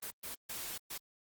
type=noise bursts at uneven times; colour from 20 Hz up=white; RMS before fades=-42 dBFS; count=4; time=0.02-0.11 / 0.23-0.35 / 0.49-0.78 / 0.9-0.98 s; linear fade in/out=10 ms; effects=Opus 24 kbps